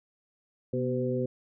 harmonic tone with a mistuned harmonic, 127.2 Hz, C3, 48 cents flat, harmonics 1 / 2 / 3 / 4, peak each -32 / -32 / -32 / -32 dBFS, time 0.73-1.26 s, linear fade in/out 5 ms, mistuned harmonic 2, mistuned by -58 cents, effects none

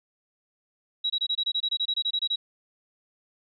sine tone bursts, 3868 Hz, B7, 37 cents flat, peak -23 dBFS, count 16, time 1.04-2.36 s, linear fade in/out 10 ms, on 60 ms, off 24 ms, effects none

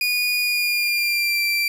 30% pulse tone with pitch glide, 2453 to 2352 Hz, D#7 to D7, -25 to +2 cents, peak -16 dBFS, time 0.01-1.68 s, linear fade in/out 2 ms, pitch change -73 cents, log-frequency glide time 0.4-1.43 s, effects none

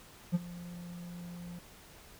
triangle tone with ADSR envelope, 174.61 Hz, F3, in tune, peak -21 dBFS, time 0.32-1.59 s, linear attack 30 ms, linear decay 27 ms, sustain -19 dB, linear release 5 ms, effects pink hiss -55 dBFS RMS until 2.19 s

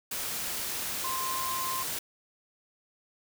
sine tone in noise, 1046.5 Hz, C6, in tune, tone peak -32 dBFS, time 1.04-1.83 s, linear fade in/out 5 ms, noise white, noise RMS -34 dBFS, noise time 0.11-1.99 s, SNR -1 dB, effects none

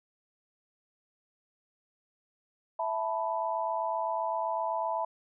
sine chord, E suspended fourth, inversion none, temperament equal, 659.3 / 880 / 987.8 Hz, E5 / A5 / B5, 0 / 0 / 0 cents, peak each -33 dBFS, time 2.79-5.05 s, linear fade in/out 5 ms, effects none

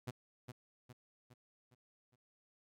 sawtooth tone with echo, 123.47 Hz, B2, in tune, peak -36 dBFS, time 0.07-0.11 s, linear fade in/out 10 ms, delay 410 ms, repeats 5, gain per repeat -6 dB, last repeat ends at 2.16 s, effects AAC 48 kbps

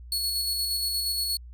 sawtooth tone with tremolo, 4375 Hz, C#8, 24 cents flat, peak -22 dBFS, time 0.12-1.37 s, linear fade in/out 2 ms, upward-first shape square, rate 8.5 Hz, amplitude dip 25%, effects added 60 Hz sine -41 dBFS peak until 1.53 s

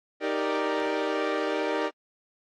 sawtooth chord, Eb major seventh, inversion none, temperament equal, 311.1 / 392 / 466.2 / 587.3 Hz, Eb4 / G4 / Bb4 / D5, 0 / 0 / 0 / 0 cents, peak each -27 dBFS, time 0.2-1.91 s, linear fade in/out 50 ms, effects low-pass 3000 Hz 12 dB/octave + AAC 48 kbps

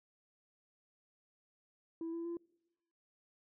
sine tone with pitch steps, 329.6 / 335.2 / 340.8 Hz, E4 / E4 / F4, 0 / +29 / -42 cents, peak -36 dBFS, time 2.01-2.37 s, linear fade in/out 2 ms, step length 120 ms, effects noise-tail reverb RT60 1.0 s tail -26 dB re dry + tanh soft clip ceiling -36 dBFS

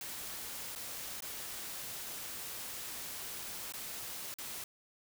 white noise with dropouts, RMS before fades -43 dBFS, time 0.01-4.64 s, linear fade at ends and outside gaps 2 ms, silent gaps 0.752-0.759 / 1.206-1.222 / 3.723-3.737 / 4.341-4.385 s, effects none

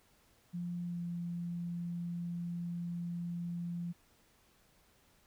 sine tone with pitch glide, 174.61 to 172.5 Hz, F3 to F3, 0 to -21 cents, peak -36 dBFS, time 0.53-3.93 s, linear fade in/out 20 ms, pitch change -21 cents, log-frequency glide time 0.84-1.02 s, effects pink hiss -68 dBFS RMS until 5.26 s

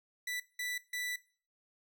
sawtooth tone bursts at uneven times, 1975.5 Hz, B6, in tune, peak -32 dBFS, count 3, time 0.27-0.4 / 0.59-0.78 / 0.93-1.16 s, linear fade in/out 5 ms, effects noise-tail reverb RT60 0.4 s tail -19 dB re dry

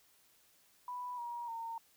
sine tone with pitch steps, 987.8 / 950.9 / 915.3 Hz, B5 / A#5 / A#5, 0 / +34 / -32 cents, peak -39 dBFS, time 0.88-1.78 s, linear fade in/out 2 ms, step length 300 ms, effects white hiss -68 dBFS RMS until 1.96 s

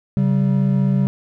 triangle tone pair together, 136.9 / 192.44 Hz, C#3 / G3, -21 / -32 cents, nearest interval tritone, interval 589 cents, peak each -15 dBFS, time 0.17-1.07 s, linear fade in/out 0 ms, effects none

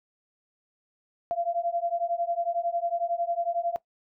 sine beating tone pair, 681 / 692 Hz, F5 / F5, -44 / -16 cents, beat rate 11 Hz, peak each -29 dBFS, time 1.31-3.76 s, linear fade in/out 0 ms, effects noise-tail reverb RT60 0.1 s tail -18 dB re dry

